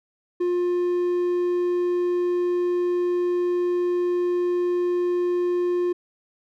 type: tone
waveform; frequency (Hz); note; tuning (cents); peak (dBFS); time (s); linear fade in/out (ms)
triangle; 354.1; F4; +24; -18; 0.4-5.93; 10
effects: none